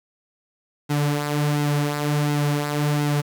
sawtooth tone with flanger, 146.83 Hz, D3, in tune, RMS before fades -22 dBFS, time 0.89-3.22 s, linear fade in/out 20 ms, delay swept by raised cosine 1.7 to 6.5 ms, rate 1.4 Hz, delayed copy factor -0.55, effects 8-bit

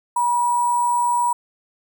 sine tone with sample-and-hold, 967 Hz, B5, 37 cents flat, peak -16 dBFS, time 0.16-1.33 s, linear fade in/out 5 ms, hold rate 8820 Hz, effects none

